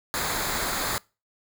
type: noise with comb filter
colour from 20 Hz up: pink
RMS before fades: -28 dBFS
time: 0.14-0.98 s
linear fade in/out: 0 ms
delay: 0.35 ms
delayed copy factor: -0.6
effects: noise-tail reverb RT60 0.3 s tail -24 dB re dry